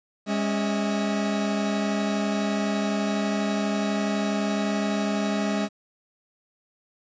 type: tone cluster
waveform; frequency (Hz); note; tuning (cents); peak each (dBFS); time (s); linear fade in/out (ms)
40% pulse; 204 / 276.2 / 644; G#3 / C#4 / E5; -31 / -6 / -41; -24 / -30 / -30; 0.26-5.69; 50
effects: resampled to 16000 Hz + 9-bit